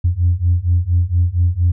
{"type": "beating tone pair", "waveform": "sine", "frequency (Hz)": [85.5, 89.8], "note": ["F2", "F2"], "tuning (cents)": [-36, 49], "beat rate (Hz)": 4.3, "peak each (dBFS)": [-15, -14], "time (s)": [0.04, 1.72], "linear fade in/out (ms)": 10, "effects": ["tanh soft clip ceiling -6 dBFS"]}